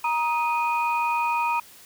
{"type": "tone cluster", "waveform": "sine", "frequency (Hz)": [943, 1254, 2478], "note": ["A#5", "D#6", "D#7"], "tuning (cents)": [20, 13, -8], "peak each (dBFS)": [-22, -29, -28], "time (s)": [0.04, 1.6], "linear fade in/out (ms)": 5, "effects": ["tanh soft clip ceiling -13 dBFS", "white hiss -49 dBFS RMS until 1.85 s"]}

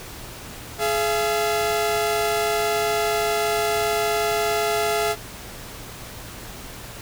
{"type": "tone pair together", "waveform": "sawtooth", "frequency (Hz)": [422.1, 681.8], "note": ["G#4", "F5"], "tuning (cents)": [28, -42], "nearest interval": "minor sixth", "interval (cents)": 830, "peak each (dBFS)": -19, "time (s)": [0.78, 5.16], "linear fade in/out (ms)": 50, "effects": ["added 116 Hz sine -46 dBFS peak until 7.01 s", "pink hiss -38 dBFS RMS until 7.01 s"]}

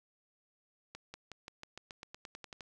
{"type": "accelerating click train", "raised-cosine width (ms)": 0.2, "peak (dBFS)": -28, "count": 14, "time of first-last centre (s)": [0.95, 2.608], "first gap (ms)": 190, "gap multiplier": 0.93, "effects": []}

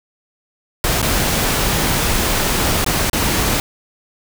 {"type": "noise with dropouts", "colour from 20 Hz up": "pink", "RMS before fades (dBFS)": -17, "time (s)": [0.84, 3.6], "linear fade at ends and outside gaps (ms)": 1, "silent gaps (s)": [[1.017, 1.027], [2.845, 2.863], [3.098, 3.131]], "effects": []}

